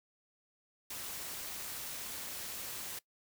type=noise with amplitude modulation; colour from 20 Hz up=white; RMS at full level=-40 dBFS; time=0.9-2.99 s; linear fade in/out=5 ms; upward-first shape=sine; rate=245 Hz; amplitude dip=55%; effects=noise-tail reverb RT60 0.1 s tail -20 dB re dry

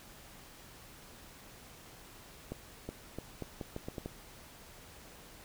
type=accelerating click train; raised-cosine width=2 ms; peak=-25 dBFS; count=9; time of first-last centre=2.52-4.06 s; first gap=370 ms; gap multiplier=0.8; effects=pink hiss -54 dBFS RMS until 5.44 s

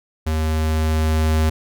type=tone with level ramp; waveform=square; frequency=78.6 Hz; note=D#2; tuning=18 cents sharp; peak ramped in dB=-19 to -15 dBFS; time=0.26-1.5 s; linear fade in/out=10 ms; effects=none

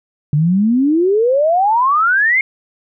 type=exponential sweep; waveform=sine; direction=up; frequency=141.9 to 2180 Hz; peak=-10 dBFS; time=0.33-2.41 s; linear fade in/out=2 ms; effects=none

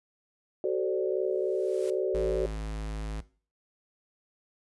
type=chord; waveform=sine; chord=D dominant seventh; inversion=first; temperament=equal with one note detuned; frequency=377.6 / 440 / 523.3 / 587.3 Hz; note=F#4 / A4 / C5 / D5; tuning=+35 / 0 / 0 / 0 cents; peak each=-28 / -32 / -34 / -33 dBFS; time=0.64-2.46 s; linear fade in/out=2 ms
type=noise with exponential growth; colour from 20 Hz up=white; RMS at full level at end=-45 dBFS; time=1.16-1.9 s; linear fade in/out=1 ms; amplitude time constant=160 ms
type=tone; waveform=square; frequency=53.2 Hz; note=G#1; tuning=42 cents sharp; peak=-33 dBFS; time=2.14-3.21 s; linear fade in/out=10 ms
effects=noise-tail reverb RT60 0.4 s tail -18 dB re dry + resampled to 24000 Hz

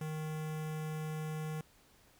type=tone with notch filter; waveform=square; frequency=155.56 Hz; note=D#3; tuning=in tune; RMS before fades=-39 dBFS; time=0.01-1.61 s; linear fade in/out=2 ms; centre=4300 Hz; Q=1.8; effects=pink hiss -65 dBFS RMS until 2.19 s

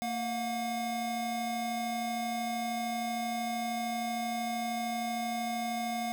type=tone pair together; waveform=square; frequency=229 / 720 Hz; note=A#3 / F#5; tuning=-31 / -47 cents; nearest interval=octave + minor sixth; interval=1984 cents; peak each=-37 / -34 dBFS; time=0.02-6.12 s; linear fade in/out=0 ms; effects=none

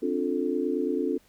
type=chord; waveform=sine; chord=D minor seventh; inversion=third; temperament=just; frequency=264.3 / 293.7 / 352.4 / 440.5 Hz; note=C4 / D4 / F4 / A4; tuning=+18 / 0 / +16 / +2 cents; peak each=-30 dBFS; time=0.02-1.18 s; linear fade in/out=10 ms; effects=pink hiss -62 dBFS RMS until 1.28 s

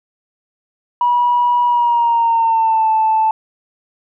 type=tone with pitch glide; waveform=sine; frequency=969 to 878.4 Hz; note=B5 to A5; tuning=-33 to -3 cents; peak=-10 dBFS; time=1.01-3.31 s; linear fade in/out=2 ms; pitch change=-170 cents; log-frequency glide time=1.65-2.9 s; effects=tanh soft clip ceiling -6 dBFS

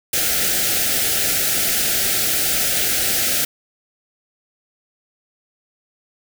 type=band-stop noise; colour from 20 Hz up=white; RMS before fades=-19 dBFS; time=0.13-3.45 s; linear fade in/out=5 ms; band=810 to 1300 Hz; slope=96 dB/octave; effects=none

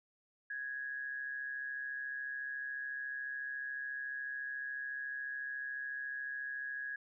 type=tone with amplitude modulation; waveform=sine; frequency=1661.2 Hz; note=G#6; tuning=in tune; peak=-36 dBFS; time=0.5-6.96 s; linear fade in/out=5 ms; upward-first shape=sine; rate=134 Hz; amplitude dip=50%; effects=none

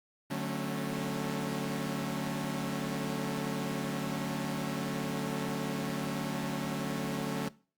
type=chord; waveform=sawtooth; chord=D major seventh; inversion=none; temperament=equal with one note detuned; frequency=146.83 / 185 / 220 / 272.1 Hz; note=D3 / F#3 / A3 / C#4; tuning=0 / 0 / 0 / -32 cents; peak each=-34 dBFS; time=0.3-7.49 s; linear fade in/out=10 ms; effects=noise-tail reverb RT60 0.4 s tail -21 dB re dry + Opus 48 kbps

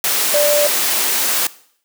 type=tone in noise; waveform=sine; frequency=587.3 Hz; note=D5; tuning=in tune; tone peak=-12 dBFS; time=0.34-0.67 s; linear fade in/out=2 ms; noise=white; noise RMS=-17 dBFS; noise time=0.04-1.47 s; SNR=+2 dB; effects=noise-tail reverb RT60 0.6 s tail -19 dB re dry + high-pass 300 Hz 12 dB/octave

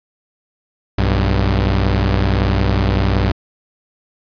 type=tone pair together; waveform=sawtooth; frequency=61.5 / 97.63 Hz; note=B1 / G2; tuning=-7 / -7 cents; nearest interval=minor sixth; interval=800 cents; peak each=-12 dBFS; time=0.98-3.32 s; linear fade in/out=5 ms; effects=resampled to 11025 Hz

